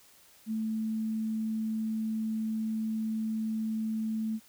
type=tone; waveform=sine; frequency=220 Hz; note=A3; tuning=in tune; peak=-29 dBFS; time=0.46-4.4 s; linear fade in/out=50 ms; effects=white hiss -59 dBFS RMS until 4.48 s